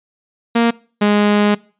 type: tone pair in turn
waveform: sawtooth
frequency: 233.1 / 207.2 Hz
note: A#3 / G#3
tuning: 0 / -4 cents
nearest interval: major second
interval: 204 cents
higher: first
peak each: -7 dBFS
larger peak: neither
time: 0.55-0.71 / 1.01-1.55 s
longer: second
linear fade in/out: 10 ms
effects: noise-tail reverb RT60 0.4 s tail -23 dB re dry + resampled to 8000 Hz